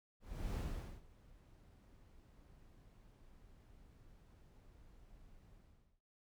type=noise with ADSR envelope; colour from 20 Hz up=brown; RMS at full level=-39 dBFS; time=0.2-6.01 s; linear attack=350 ms; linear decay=460 ms; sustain=-23 dB; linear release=470 ms; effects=noise-tail reverb RT60 0.2 s tail -26 dB re dry